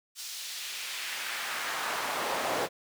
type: noise with high-pass filter sweep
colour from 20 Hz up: brown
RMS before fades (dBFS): -34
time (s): 0.15-2.69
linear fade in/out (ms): 50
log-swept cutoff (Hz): 5200 to 510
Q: 1.1
effects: none